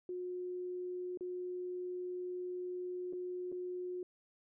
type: tone with dropouts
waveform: sine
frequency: 361.1 Hz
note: F#4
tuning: 42 cents flat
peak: -38 dBFS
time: 0.09-4.03 s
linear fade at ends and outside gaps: 2 ms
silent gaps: 1.174-1.208 / 3.127-3.133 / 3.518-3.524 s
effects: none